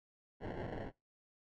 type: noise with sample-and-hold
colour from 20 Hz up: white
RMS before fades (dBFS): -42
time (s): 0.4-0.92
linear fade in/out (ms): 50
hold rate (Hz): 1225
effects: noise-tail reverb RT60 0.2 s tail -21 dB re dry + low-pass 2000 Hz 12 dB/octave